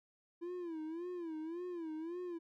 triangle tone with vibrato, 335.1 Hz, E4, 29 cents sharp, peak -38 dBFS, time 0.41-2.39 s, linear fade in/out 20 ms, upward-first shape sine, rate 1.8 Hz, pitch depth 130 cents each way, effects none

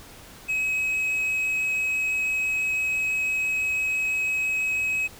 triangle tone, 2551 Hz, D#7, 43 cents sharp, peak -21 dBFS, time 0.48-5.08 s, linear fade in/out 20 ms, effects pink hiss -46 dBFS RMS until 5.19 s

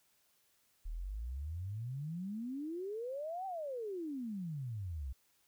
sine exponential two-way sweep, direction up then down, 36.96 to 785 to 61.4 Hz, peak -38 dBFS, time 0.85-5.13 s, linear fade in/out 10 ms, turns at 3.46 s, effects white hiss -73 dBFS RMS until 5.47 s

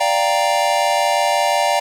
square chord, G minor seventh, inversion second, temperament equal, 587.3 / 698.5 / 784 / 932.3 Hz, D5 / F5 / G5 / Bb5, 0 / 0 / 0 / 0 cents, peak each -21 dBFS, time 0-1.8 s, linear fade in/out 10 ms, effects low-pass 10000 Hz 12 dB/octave + 7-bit

